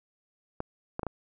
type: clicks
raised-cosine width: 1 ms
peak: -18 dBFS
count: 4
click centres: 0.604 / 0.994 / 1.032 / 1.067 s
effects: none